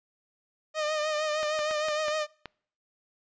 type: tone with vibrato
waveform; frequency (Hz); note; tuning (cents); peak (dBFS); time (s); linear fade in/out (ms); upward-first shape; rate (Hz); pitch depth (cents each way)
sawtooth; 612; D#5; -29; -23; 0.74-2.27; 50; triangle; 6.5; 48
type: clicks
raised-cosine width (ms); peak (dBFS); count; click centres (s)
0.3; -21; 6; 1.431 / 1.591 / 1.711 / 1.885 / 2.083 / 2.457
effects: noise-tail reverb RT60 0.6 s tail -26 dB re dry + resampled to 16000 Hz